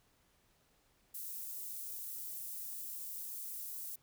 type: high-pass noise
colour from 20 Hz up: white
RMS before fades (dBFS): -44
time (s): 1.14-3.96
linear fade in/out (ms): 10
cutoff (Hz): 11000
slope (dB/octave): 12
effects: pink hiss -72 dBFS RMS until 4.02 s